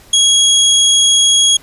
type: tone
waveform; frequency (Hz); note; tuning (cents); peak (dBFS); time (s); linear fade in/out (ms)
25% pulse; 3311; G#7; -6; -4; 0.13-1.57; 5
effects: pink hiss -43 dBFS RMS until 1.62 s + resampled to 32000 Hz